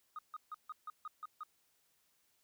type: tone bursts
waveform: sine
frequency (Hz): 1244.5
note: D#6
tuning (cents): 0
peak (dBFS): -40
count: 8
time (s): 0.16-1.434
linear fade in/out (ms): 2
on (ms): 28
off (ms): 150
effects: tanh soft clip ceiling -38 dBFS + white hiss -75 dBFS RMS until 2.43 s